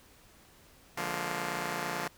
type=chord; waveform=5% pulse; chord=Bb dominant seventh; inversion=first; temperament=just; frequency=145.68 / 174.81 / 209.8 / 233.1 Hz; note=D3 / F3 / Ab3 / Bb3; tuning=-14 / +2 / +18 / 0 cents; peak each=-28 / -26 / -30 / -29 dBFS; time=0.97-2.08 s; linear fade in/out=5 ms; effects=pink hiss -59 dBFS RMS until 2.17 s